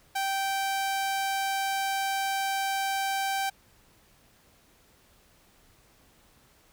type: tone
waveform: sawtooth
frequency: 780 Hz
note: G5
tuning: 9 cents flat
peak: -23 dBFS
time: 0.15-3.5 s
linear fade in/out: 10 ms
effects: pink hiss -61 dBFS RMS until 6.72 s